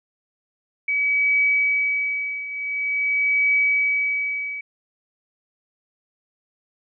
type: tone with tremolo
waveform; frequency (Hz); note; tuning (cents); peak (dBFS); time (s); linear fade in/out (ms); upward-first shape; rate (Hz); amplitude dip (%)
sine; 2278; C#7; +47; -15; 0.88-4.61; 5; triangle; 0.47; 80
effects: none